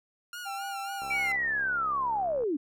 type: tone with vibrato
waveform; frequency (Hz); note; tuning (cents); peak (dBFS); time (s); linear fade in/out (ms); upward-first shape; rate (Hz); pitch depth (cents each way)
sawtooth; 1396.9; F6; 0; -34; 0.33-1.32; 2; sine; 3.7; 72
type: tone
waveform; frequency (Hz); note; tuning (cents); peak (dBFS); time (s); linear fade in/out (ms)
triangle; 790; G5; +13; -33; 0.45-1.37; 20
type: click train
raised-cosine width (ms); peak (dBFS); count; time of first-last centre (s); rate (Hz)
1; -32; 97; 1.02-2.436; 67.8
type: linear sweep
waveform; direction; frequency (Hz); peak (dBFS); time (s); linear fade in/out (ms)
sine; down; 2349 to 265.6; -26; 1.1-2.57; 10
effects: none